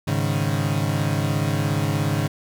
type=chord; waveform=35% pulse; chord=Ab suspended fourth; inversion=none; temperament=equal; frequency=103.83 / 138.59 / 155.56 Hz; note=Ab2 / Db3 / Eb3; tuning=0 / 0 / 0 cents; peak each=-23 dBFS; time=0.07-2.28 s; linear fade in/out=10 ms; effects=none